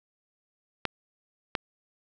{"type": "clicks", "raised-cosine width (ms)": 0.3, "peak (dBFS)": -10, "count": 2, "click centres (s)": [0.853, 1.552], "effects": []}